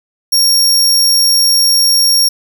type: tone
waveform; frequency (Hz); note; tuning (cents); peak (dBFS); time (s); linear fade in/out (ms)
sawtooth; 5560; F8; -9; -5; 0.32-2.29; 10
effects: none